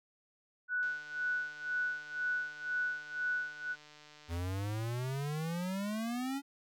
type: tone with tremolo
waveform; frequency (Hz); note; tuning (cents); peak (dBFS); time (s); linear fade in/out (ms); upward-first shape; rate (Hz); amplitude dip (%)
sine; 1480; F#6; 0; -30; 0.68-3.76; 50; sine; 2; 85
type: click train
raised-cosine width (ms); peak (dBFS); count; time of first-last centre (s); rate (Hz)
0.2; -38; 532; 0.83-4.37; 150
type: exponential sweep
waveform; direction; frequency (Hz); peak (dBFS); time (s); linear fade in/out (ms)
square; up; 82.41 to 283.2; -35; 4.28-6.42; 50
effects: none